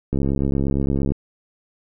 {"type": "click train", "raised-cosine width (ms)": 3, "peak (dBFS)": -9, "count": 69, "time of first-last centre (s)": [0.13, 1.12], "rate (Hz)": 68.7, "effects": []}